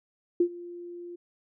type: tone with ADSR envelope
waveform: sine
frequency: 348.6 Hz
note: F4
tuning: 3 cents flat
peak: -17 dBFS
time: 0.4-1.16 s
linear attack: 5 ms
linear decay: 76 ms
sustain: -21 dB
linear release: 10 ms
effects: none